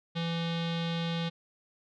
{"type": "tone with low-pass filter", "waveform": "square", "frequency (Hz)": 167.5, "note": "E3", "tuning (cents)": 28, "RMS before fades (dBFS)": -32, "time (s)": [0.15, 1.3], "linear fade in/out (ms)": 20, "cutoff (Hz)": 3600, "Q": 4.7, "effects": []}